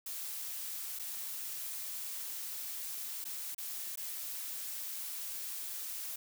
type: noise with dropouts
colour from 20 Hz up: blue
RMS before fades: -41 dBFS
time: 0.06-6.16 s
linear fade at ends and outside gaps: 5 ms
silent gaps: 0.99-0.994 / 3.243-3.251 / 3.547-3.58 / 3.958-3.973 s
effects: none